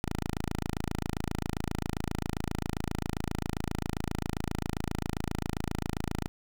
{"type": "tone", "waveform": "5% pulse", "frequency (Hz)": 27.5, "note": "A0", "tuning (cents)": 0, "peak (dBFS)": -20, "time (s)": [0.04, 6.28], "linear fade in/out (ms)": 0, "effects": []}